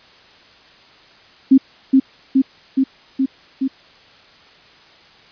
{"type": "tone with echo", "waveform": "sine", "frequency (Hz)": 266.4, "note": "C4", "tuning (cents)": 31, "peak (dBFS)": -5, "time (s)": [1.51, 1.58], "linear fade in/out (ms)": 10, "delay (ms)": 420, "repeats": 5, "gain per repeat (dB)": -2, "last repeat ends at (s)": 3.68, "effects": ["white hiss -47 dBFS RMS until 5.31 s", "resampled to 11025 Hz"]}